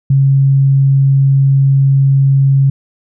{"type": "tone", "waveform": "sine", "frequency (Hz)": 136.7, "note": "C#3", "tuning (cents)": -24, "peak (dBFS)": -6, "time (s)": [0.1, 2.7], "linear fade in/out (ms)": 5, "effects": []}